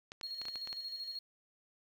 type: clicks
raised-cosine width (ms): 0.2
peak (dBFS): -28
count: 8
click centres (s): 0.119 / 0.212 / 0.416 / 0.454 / 0.484 / 0.557 / 0.674 / 0.729
type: tone with tremolo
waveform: sine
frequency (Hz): 4289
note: C8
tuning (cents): +42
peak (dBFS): -38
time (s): 0.23-1.19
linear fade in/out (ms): 5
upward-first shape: square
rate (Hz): 13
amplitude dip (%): 45
effects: 10-bit